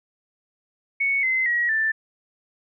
sine tone with pitch steps, 2217 / 2057 / 1907.8 / 1769.8 Hz, C#7 / C7 / A#6 / A6, 0 / -30 / +40 / +10 cents, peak -19 dBFS, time 1-1.92 s, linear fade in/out 10 ms, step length 230 ms, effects none

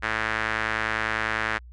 sawtooth tone with band-pass filter, 110 Hz, A2, in tune, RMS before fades -27 dBFS, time 0.02-1.59 s, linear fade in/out 20 ms, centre 1700 Hz, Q 2.6, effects added 60 Hz sine -42 dBFS peak until 1.72 s + resampled to 22050 Hz

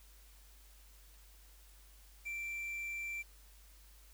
triangle tone with quantisation, 2349 Hz, D7, in tune, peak -37 dBFS, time 2.25-3.23 s, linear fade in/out 20 ms, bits 10, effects added 50 Hz sine -58 dBFS peak until 4.13 s + white hiss -64 dBFS RMS until 4.13 s

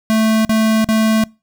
square tone bursts, 220 Hz, A3, in tune, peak -12 dBFS, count 3, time 0.1-1.238 s, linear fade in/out 0 ms, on 350 ms, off 44 ms, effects noise-tail reverb RT60 0.3 s tail -26 dB re dry

